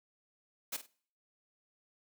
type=noise with echo; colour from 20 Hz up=white; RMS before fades=-37 dBFS; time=0.72-0.77 s; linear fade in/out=10 ms; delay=49 ms; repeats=2; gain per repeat=-12 dB; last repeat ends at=0.868 s; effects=noise-tail reverb RT60 0.5 s tail -22 dB re dry + high-pass 200 Hz 12 dB/octave